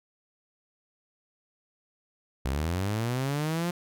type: linear sweep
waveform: sawtooth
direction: up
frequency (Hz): 61.74 to 177.6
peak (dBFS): -23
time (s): 2.45-3.71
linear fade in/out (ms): 5
effects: none